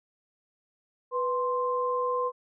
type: tone pair together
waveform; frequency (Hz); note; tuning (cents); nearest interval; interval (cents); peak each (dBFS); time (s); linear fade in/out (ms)
sine; 494.6 / 1046; B4 / C6; +3 / -1; octave + minor second; 1296; -28; 1.11-2.32; 50
effects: none